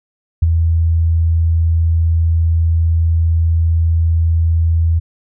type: tone with ADSR envelope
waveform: sine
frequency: 82.41 Hz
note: E2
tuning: in tune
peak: -5 dBFS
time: 0.42-5 s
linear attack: 8 ms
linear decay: 23 ms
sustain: -5 dB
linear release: 19 ms
effects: none